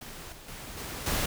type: noise with level steps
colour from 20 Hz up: pink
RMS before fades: -43 / -48 / -42 / -38 / -29 dBFS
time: 0.01-1.26 s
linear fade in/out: 5 ms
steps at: 0.32 / 0.48 / 0.77 / 1.06 s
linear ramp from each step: 5 ms
effects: none